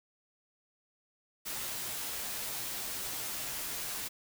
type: noise with comb filter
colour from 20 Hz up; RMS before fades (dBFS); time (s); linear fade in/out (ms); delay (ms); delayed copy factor
white; -38; 1.45-4.09; 20; 12; -0.6
effects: none

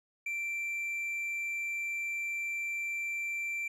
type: tone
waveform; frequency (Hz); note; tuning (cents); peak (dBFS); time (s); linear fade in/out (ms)
triangle; 2349; D7; 0; -31; 0.26-3.68; 5
effects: resampled to 32000 Hz

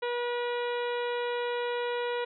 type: harmonic tone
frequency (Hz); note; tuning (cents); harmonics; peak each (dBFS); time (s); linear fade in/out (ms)
483.1; B4; -38; 1 / 2 / 3 / 4 / 5 / 6 / 7 / 8; -30 / -36 / -40 / -42 / -44 / -46 / -47 / -48; 0.02-2.25; 10
effects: none

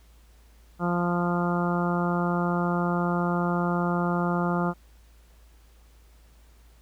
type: harmonic tone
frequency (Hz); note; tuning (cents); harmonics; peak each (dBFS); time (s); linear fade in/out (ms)
174.61; F3; 0; 1 / 2 / 3 / 4 / 5 / 6 / 7 / 8; -25 / -31 / -34 / -33 / -34 / -37 / -33 / -36; 0.79-4.74; 50
effects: added 56 Hz sine -52 dBFS peak until 6.81 s + pink hiss -62 dBFS RMS until 6.81 s

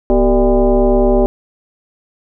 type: tone with frequency modulation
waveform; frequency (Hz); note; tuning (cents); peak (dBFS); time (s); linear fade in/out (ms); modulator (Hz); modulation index
sine; 174.3; F3; -3; -8; 0.1-1.26; 0; 209; 2.4
effects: none

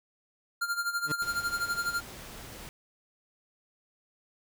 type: tone with tremolo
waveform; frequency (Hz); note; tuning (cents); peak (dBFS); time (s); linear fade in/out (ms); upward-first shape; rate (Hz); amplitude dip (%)
square; 1396.9; F6; 0; -27; 0.61-2.01; 10; sine; 12; 75
type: tone with exponential growth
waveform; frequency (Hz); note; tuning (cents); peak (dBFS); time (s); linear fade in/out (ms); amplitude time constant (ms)
20% pulse; 150; D3; +37; -25; 1.03-1.12; 5; 19
type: noise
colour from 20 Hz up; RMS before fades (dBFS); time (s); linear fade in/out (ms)
pink; -45; 1.22-2.69; 0
effects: none

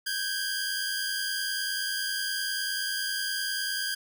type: tone cluster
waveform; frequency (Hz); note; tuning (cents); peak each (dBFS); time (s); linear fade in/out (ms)
sawtooth; 1550 / 1640 / 4861; G6 / G#6 / D#8; -20 / -22 / -41; -30; 0.06-3.95; 10
effects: none

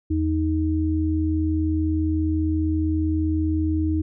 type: tone pair together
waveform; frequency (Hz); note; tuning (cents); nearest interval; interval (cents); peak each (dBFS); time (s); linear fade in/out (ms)
sine; 82.49 / 312.9; E2 / D#4; +2 / +10; octave + major seventh; 2308; -22; 0.1-4.02; 10
effects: none

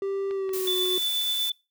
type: tone with pitch glide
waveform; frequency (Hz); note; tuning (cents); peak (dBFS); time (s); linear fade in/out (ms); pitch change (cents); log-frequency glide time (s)
triangle; 392.4 to 368.2; G4 to F#4; +2 to -8; -24; 0.02-0.98; 2; -110; 0.32-0.73
type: click train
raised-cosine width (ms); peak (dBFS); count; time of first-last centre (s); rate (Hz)
0.3; -28; 4; 0.31-0.857; 5.48
type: noise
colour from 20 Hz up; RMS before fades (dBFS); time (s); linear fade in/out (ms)
blue; -34; 0.53-1.5; 5
type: tone with tremolo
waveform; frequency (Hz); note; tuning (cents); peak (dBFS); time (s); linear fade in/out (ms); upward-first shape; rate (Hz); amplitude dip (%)
sine; 3499; A7; -10; -23; 0.67-1.52; 5; sine; 8.3; 25
effects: noise-tail reverb RT60 0.3 s tail -24 dB re dry

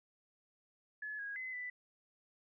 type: tone with pitch steps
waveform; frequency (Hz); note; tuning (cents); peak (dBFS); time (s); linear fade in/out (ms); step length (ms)
sine; 1709 / 1645 / 2037 / 1987; G#6 / G#6 / C7 / B6; +49 / -17 / -47 / +10; -40; 1.02-1.7; 5; 170
effects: none

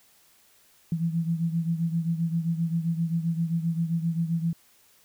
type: beating tone pair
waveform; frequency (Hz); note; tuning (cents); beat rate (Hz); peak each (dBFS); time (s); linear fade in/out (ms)
sine; 164.81 / 172.41; E3 / F3; 0 / -22; 7.6; -25 / -30; 0.92-4.53; 2
effects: white hiss -60 dBFS RMS until 5.04 s

